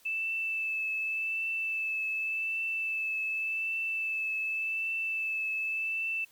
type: tone with vibrato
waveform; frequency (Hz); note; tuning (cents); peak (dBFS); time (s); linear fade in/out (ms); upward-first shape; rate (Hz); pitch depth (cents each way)
sine; 2634; E7; -2; -29; 0.05-6.25; 10; triangle; 0.87; 21
effects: white hiss -61 dBFS RMS until 6.31 s + MP3 96 kbps